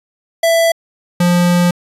square tone pair in turn, 664 / 175.87 Hz, E5 / F3, +12 / +12 cents, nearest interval octave + major seventh, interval 2300 cents, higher first, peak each -10 dBFS, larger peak neither, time 0.43-0.72 / 1.2-1.71 s, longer second, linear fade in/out 5 ms, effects resampled to 32000 Hz

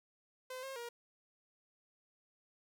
sawtooth tone with pitch steps, 513 / 536 / 474.1 Hz, C5 / C5 / A#4, -34 / +42 / +29 cents, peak -39 dBFS, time 0.5-0.89 s, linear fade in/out 5 ms, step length 130 ms, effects none

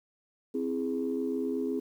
sine chord, C augmented, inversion none, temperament equal, 261.6 / 329.6 / 415.3 Hz, C4 / E4 / G#4, 0 / 0 / 0 cents, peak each -31 / -35 / -32 dBFS, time 0.54-1.8 s, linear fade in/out 10 ms, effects tanh soft clip ceiling -20 dBFS + 10-bit

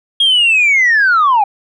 sine linear sweep, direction down, 3285 to 784 Hz, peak -6 dBFS, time 0.2-1.44 s, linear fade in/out 5 ms, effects tanh soft clip ceiling -5 dBFS

